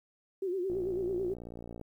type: tone with vibrato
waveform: sine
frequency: 370 Hz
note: F#4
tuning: in tune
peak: -30 dBFS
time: 0.42-1.34 s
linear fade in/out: 5 ms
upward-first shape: sine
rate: 9.1 Hz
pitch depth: 100 cents each way
type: click train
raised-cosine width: 2 ms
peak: -31 dBFS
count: 66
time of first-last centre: 0.7-1.813 s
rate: 58.4 Hz
effects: 11-bit